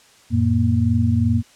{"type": "tone cluster", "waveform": "sine", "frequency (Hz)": [90.7, 113.4, 234.4], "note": ["F#2", "A#2", "A#3"], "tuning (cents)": [-34, -47, 10], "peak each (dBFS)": -19, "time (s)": [0.3, 1.43], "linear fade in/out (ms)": 50, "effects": ["white hiss -51 dBFS RMS until 1.55 s", "low-pass 8000 Hz 12 dB/octave"]}